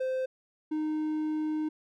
triangle tone pair in turn, 519 / 308.6 Hz, C5 / D#4, -14 / -14 cents, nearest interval major sixth, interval 900 cents, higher first, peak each -26 dBFS, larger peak neither, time 0-0.26 / 0.71-1.69 s, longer second, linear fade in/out 10 ms, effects none

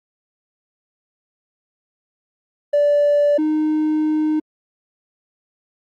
triangle tone pair in turn, 582 / 308.3 Hz, D5 / D#4, -16 / -16 cents, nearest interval major seventh, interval 1100 cents, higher first, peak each -9 / -13 dBFS, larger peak first, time 2.73-3.38 / 3.38-4.4 s, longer second, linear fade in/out 10 ms, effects tanh soft clip ceiling -9 dBFS + Opus 32 kbps

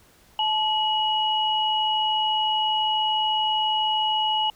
sine tone pair together, 866 / 2913 Hz, A5 / F#7, -28 / -28 cents, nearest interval octave + major sixth, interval 2100 cents, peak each -23 dBFS, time 0.39-4.5 s, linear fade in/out 2 ms, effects pink hiss -56 dBFS RMS until 4.55 s

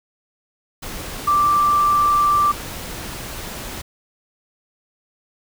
sine tone in noise, 1174.7 Hz, D6, in tune, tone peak -13 dBFS, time 1.27-2.52 s, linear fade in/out 10 ms, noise pink, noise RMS -31 dBFS, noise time 0.82-3.82 s, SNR +15 dB, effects none

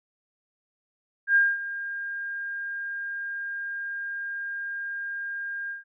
sine tone with ADSR envelope, 1609 Hz, G6, 45 cents sharp, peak -15 dBFS, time 1.27-5.84 s, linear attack 83 ms, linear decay 220 ms, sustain -15 dB, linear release 140 ms, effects none

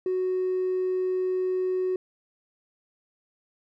sine tone with hard clipping, 370 Hz, F#4, in tune, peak -24 dBFS, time 0.06-1.96 s, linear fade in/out 2 ms, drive 1 dB, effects none

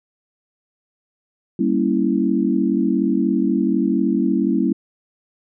sine chord, G diminished seventh, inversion none, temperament equal, 196 / 233.1 / 277.2 / 329.6 Hz, G3 / Bb3 / Db4 / Fb4, 0 / 0 / 0 / 0 cents, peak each -21 dBFS, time 1.59-4.73 s, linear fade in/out 5 ms, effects none

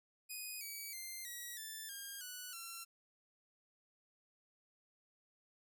5% pulse tone with pitch steps, 2489 / 2282 / 2093 / 1919.3 / 1760 / 1613.9 / 1480 / 1357.1 Hz, D#7 / C#7 / C7 / B6 / A6 / G6 / F#6 / E6, 0 / +50 / 0 / -50 / 0 / +50 / 0 / +50 cents, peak -35 dBFS, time 0.29-2.85 s, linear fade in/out 20 ms, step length 320 ms, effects none

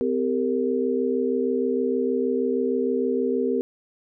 sine tone cluster, 254.7 / 397.3 / 463.7 Hz, C4 / G4 / A#4, -46 / +23 / -9 cents, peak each -25 dBFS, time 0.01-3.61 s, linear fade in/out 0 ms, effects none

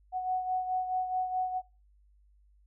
sine beating tone pair, 740 / 744.7 Hz, F#5 / F#5, 0 / +11 cents, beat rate 4.7 Hz, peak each -29 / -37 dBFS, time 0.12-1.62 s, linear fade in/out 50 ms, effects noise-tail reverb RT60 0.3 s tail -22 dB re dry + added 50 Hz sine -60 dBFS peak until 2.66 s

